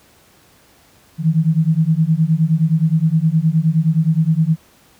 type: beating tone pair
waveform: sine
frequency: 155.56 / 165.16 Hz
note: D#3 / E3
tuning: 0 / +4 cents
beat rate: 9.6 Hz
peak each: -15 dBFS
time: 1.18-4.57 s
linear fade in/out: 50 ms
effects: pink hiss -51 dBFS RMS until 4.99 s + high-pass 60 Hz 12 dB/octave